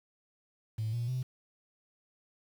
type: tone with pitch steps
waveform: triangle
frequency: 110 / 118.58 / 127.83 Hz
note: A2 / A#2 / C3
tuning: 0 / +30 / -40 cents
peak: -27 dBFS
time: 0.78-1.23 s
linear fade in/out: 10 ms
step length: 150 ms
effects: tanh soft clip ceiling -28 dBFS + 9-bit